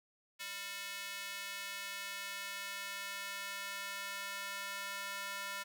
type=tone with high-pass filter sweep; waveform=square; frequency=198.6 Hz; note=G3; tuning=23 cents sharp; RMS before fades=-43 dBFS; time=0.39-5.64 s; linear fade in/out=20 ms; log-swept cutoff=2200 to 1400 Hz; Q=1.2; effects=none

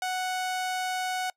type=tone; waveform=sawtooth; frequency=740 Hz; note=F#5; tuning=in tune; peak=-24 dBFS; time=0.02-1.3 s; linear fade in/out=2 ms; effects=noise-tail reverb RT60 0.1 s tail -24 dB re dry + low-pass 12000 Hz 12 dB/octave

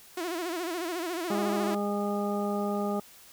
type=tone with vibrato; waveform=sawtooth; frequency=344.4 Hz; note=F4; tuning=24 cents flat; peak=-27 dBFS; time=0.17-1.75 s; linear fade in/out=5 ms; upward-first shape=sine; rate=14 Hz; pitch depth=120 cents each way
type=harmonic tone; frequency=204.2 Hz; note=G#3; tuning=29 cents flat; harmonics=1 / 2 / 3 / 4 / 6; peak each=-30 / -33 / -35 / -36 / -38 dBFS; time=1.3-3 s; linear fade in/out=5 ms
effects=white hiss -53 dBFS RMS until 3.32 s

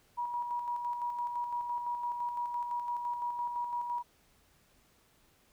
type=tone with tremolo; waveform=sine; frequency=962 Hz; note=B5; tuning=46 cents flat; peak=-31 dBFS; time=0.17-4.03 s; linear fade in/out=20 ms; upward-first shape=square; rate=5.9 Hz; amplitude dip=40%; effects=pink hiss -67 dBFS RMS until 5.52 s

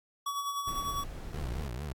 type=tone with tremolo; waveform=square; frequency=1132 Hz; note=C#6; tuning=36 cents sharp; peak=-31 dBFS; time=0.26-1.04 s; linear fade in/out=5 ms; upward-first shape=sine; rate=10 Hz; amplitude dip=50%
type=noise; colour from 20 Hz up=brown; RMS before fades=-40 dBFS; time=0.67-1.68 s; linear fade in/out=10 ms
type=tone with vibrato; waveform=25% pulse; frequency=67 Hz; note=C2; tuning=42 cents sharp; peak=-32 dBFS; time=1.33-1.93 s; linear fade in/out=5 ms; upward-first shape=triangle; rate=4.4 Hz; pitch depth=300 cents each way
effects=AAC 64 kbps

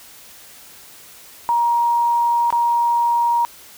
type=tone with dropouts; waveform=sine; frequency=944 Hz; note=A#5; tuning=22 cents sharp; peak=-14 dBFS; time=1.49-3.45 s; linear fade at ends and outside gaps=0 ms; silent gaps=2.504-2.526 s; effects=white hiss -43 dBFS RMS until 3.77 s

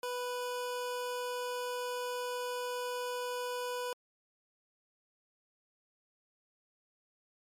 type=tone; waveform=25% pulse; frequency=493.9 Hz; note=B4; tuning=in tune; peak=-31 dBFS; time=0.03-3.93 s; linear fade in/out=2 ms; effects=MP3 64 kbps

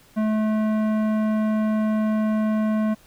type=tone with tanh clipping; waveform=sine; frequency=216.1 Hz; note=A3; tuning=31 cents flat; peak=-21 dBFS; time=0.16-2.95 s; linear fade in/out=20 ms; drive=15 dB; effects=pink hiss -54 dBFS RMS until 3.06 s

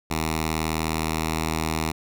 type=tone with notch filter; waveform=5% pulse; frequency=79.4 Hz; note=D#2; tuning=36 cents sharp; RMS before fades=-26 dBFS; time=0.1-1.92 s; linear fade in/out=10 ms; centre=540 Hz; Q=1.2; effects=none

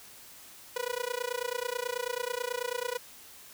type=tone with amplitude modulation; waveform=sawtooth; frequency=490 Hz; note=B4; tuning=14 cents flat; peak=-24 dBFS; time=0.76-2.98 s; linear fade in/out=5 ms; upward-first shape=sine; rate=29.2 Hz; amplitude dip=100%; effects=white hiss -51 dBFS RMS until 3.53 s

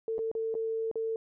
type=tone with dropouts; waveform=sine; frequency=448.1 Hz; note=A4; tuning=32 cents sharp; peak=-29 dBFS; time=0.08-1.16 s; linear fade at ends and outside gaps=1 ms; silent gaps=0.182-0.19 / 0.315-0.351 / 0.542-0.551 / 0.914-0.956 s; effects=none

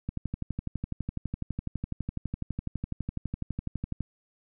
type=click train; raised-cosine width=5 ms; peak=-19 dBFS; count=48; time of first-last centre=0.09-4.007 s; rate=12 Hz; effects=none

